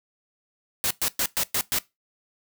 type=noise bursts; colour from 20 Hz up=white; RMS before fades=-24 dBFS; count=6; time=0.84-1.786 s; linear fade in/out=0 ms; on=66 ms; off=110 ms; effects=noise-tail reverb RT60 0.2 s tail -20 dB re dry